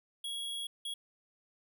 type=tone bursts at uneven times; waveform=square; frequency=3322 Hz; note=G#7; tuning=in tune; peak=-37 dBFS; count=2; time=0.24-0.67 / 0.85-0.94 s; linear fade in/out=5 ms; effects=none